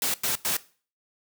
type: noise bursts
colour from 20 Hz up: white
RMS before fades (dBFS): -26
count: 3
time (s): 0.02-0.568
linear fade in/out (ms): 2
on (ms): 120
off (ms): 94
effects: noise-tail reverb RT60 0.4 s tail -19 dB re dry + high-pass 100 Hz 12 dB/octave